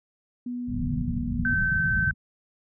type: tone with pitch glide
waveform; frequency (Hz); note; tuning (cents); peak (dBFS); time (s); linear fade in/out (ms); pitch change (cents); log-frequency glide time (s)
sine; 244.9 to 239.6; B3 to A#3; -14 to +48; -29; 0.46-1.54; 5; -38; 0.78-1.17
type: low-pass noise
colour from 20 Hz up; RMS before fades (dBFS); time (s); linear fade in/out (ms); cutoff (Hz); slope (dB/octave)
white; -29; 0.67-2.14; 50; 190; 48
type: tone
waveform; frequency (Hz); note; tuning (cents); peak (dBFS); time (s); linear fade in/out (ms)
sine; 1542; G6; -29; -22; 1.45-2.11; 2
effects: none